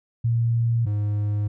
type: tone pair in turn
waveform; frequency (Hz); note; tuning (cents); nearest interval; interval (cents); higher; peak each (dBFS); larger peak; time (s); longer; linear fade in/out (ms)
sine / triangle; 116.54 / 103.83; A#2 / G#2; 0 / 0; major second; 200; first; -18 / -19; first; 0.24-0.86 / 0.86-1.48; neither; 10
effects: none